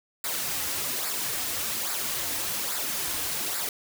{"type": "noise with flanger", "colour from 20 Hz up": "white", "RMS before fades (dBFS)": -30, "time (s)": [0.24, 3.69], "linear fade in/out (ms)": 2, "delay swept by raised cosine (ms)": [0.32, 5.22], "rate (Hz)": 1.2, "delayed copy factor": -0.6, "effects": []}